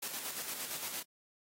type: noise with tremolo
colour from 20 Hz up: white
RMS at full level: -39 dBFS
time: 0.02-1.03 s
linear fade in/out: 10 ms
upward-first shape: square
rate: 8.7 Hz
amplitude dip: 40%
effects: high-pass 150 Hz 12 dB/octave + AAC 48 kbps